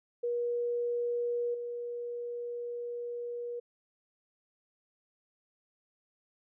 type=tone with level steps; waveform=sine; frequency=479.1 Hz; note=A#4; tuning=47 cents sharp; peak=-29 / -35 dBFS; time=0.23-3.6 s; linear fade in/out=10 ms; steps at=1.54 s; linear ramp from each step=5 ms; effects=none